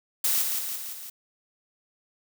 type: noise with echo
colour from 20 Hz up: blue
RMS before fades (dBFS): -24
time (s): 0.24-0.42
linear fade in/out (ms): 5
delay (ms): 170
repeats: 4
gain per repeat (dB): -4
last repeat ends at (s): 1.1
effects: none